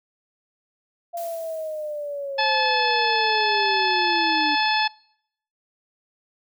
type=linear sweep; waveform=sine; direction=down; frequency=689 to 293.7 Hz; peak=-27 dBFS; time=1.13-4.56 s; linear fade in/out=20 ms
type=noise with exponential decay; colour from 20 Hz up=blue; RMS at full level=-39 dBFS; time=1.17-2.69 s; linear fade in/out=1 ms; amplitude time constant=330 ms
type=harmonic tone; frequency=864 Hz; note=A5; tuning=32 cents flat; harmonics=1 / 2 / 3 / 4 / 5 / 6; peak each=-22 / -25 / -27 / -28 / -29 / -30 dBFS; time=2.38-4.88 s; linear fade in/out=10 ms
effects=noise-tail reverb RT60 0.7 s tail -24 dB re dry